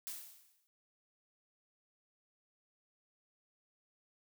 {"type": "noise with exponential decay", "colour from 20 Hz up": "blue", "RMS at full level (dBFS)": -41, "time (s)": [0.07, 0.67], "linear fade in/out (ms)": 0, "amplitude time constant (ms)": 130, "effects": []}